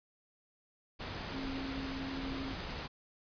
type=tone in noise; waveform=sine; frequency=268.8 Hz; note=C4; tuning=47 cents sharp; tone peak=-39 dBFS; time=1.32-2.54 s; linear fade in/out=20 ms; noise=pink; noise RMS=-41 dBFS; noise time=0.99-2.88 s; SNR=-1 dB; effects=resampled to 11025 Hz